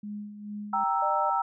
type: tone with tremolo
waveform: sine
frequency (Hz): 207.7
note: G#3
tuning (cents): 0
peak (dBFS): -33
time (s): 0.03-0.84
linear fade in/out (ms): 5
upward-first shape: sine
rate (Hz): 2.3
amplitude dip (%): 60
type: chord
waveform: sine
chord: E diminished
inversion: first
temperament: equal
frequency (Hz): 784 / 932.3 / 1318.5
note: G5 / Bb5 / E6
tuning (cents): 0 / 0 / 0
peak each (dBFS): -28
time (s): 0.73-1.42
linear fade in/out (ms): 5
type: tone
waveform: sine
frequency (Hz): 603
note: D5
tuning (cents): +46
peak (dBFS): -31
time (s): 1.02-1.3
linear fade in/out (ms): 5
effects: none